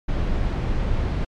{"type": "noise", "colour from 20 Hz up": "brown", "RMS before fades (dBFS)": -22, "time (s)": [0.08, 1.25], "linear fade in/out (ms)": 10, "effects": ["low-pass 4000 Hz 12 dB/octave", "MP3 96 kbps"]}